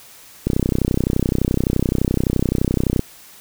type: click train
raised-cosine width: 3 ms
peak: -4 dBFS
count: 81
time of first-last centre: 0.47-2.994 s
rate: 31.7 Hz
effects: white hiss -44 dBFS RMS until 3.4 s